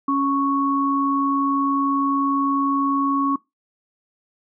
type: tone pair together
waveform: sine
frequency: 277.1 / 1108.4 Hz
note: C#4 / C#6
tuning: -1 / -1 cents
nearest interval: 2 octaves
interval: 2400 cents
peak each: -20 dBFS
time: 0.08-3.36 s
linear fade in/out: 5 ms
effects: noise-tail reverb RT60 0.2 s tail -22 dB re dry